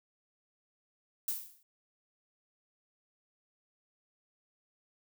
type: noise with exponential decay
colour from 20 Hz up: violet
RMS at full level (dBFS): -31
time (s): 1.28-1.63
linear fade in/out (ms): 2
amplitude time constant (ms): 76
effects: none